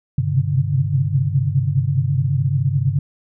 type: tone cluster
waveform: sine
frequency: 98.5 / 128.4 / 133.3 / 138.4 / 147.7 Hz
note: G2 / C3 / C3 / C#3 / D3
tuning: +9 / -32 / +33 / -2 / +10 cents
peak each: -22 dBFS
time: 0.18-2.99 s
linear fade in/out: 5 ms
effects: none